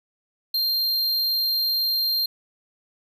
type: tone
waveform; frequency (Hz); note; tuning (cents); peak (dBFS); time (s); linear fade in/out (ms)
square; 4186; C8; 0; -21; 0.54-2.26; 5
effects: 10-bit